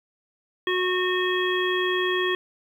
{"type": "harmonic tone", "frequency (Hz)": 365.8, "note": "F#4", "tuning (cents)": -20, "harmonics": [1, 3, 5, 7, 9], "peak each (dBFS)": [-24, -30, -27, -35, -30], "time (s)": [0.67, 2.35], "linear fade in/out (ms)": 2, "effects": ["9-bit"]}